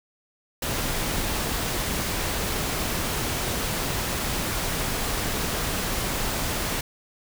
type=noise; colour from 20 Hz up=pink; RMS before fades=-27 dBFS; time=0.62-6.81 s; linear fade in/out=5 ms; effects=none